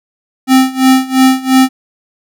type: tone with tremolo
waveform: square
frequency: 261.6 Hz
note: C4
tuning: in tune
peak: -4 dBFS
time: 0.47-1.69 s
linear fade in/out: 50 ms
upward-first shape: sine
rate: 2.9 Hz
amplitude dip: 90%
effects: none